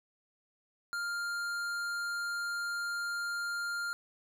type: tone with tanh clipping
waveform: sine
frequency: 1400 Hz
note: F6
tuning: 4 cents sharp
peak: -35 dBFS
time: 0.93-3.93 s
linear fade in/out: 0 ms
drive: 15 dB
effects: none